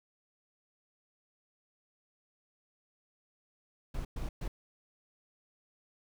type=noise bursts at uneven times; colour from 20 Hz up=brown; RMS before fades=-36 dBFS; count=3; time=3.94-4.05 / 4.16-4.29 / 4.41-4.48 s; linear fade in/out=5 ms; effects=none